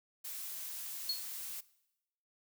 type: noise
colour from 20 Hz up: blue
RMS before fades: -43 dBFS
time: 0.24-1.61 s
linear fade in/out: 10 ms
type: tone with exponential decay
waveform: triangle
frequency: 4334 Hz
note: C#8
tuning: 40 cents flat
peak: -28 dBFS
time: 1.09-1.27 s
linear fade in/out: 5 ms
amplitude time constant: 39 ms
effects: noise-tail reverb RT60 0.9 s tail -20 dB re dry